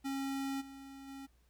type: tone with level steps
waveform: square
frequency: 272.4 Hz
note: C#4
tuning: 30 cents flat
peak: -36 / -49 / -46 dBFS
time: 0.04-1.27 s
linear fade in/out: 20 ms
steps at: 0.6 / 1.07 s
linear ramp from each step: 20 ms
effects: added 60 Hz sine -66 dBFS peak until 1.49 s + pink hiss -75 dBFS RMS until 1.49 s